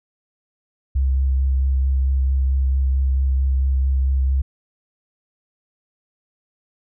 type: tone with vibrato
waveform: sine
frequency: 66.5 Hz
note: C2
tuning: 29 cents sharp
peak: -15 dBFS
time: 0.95-4.42 s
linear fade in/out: 10 ms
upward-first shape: triangle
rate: 4.5 Hz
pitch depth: 21 cents each way
effects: none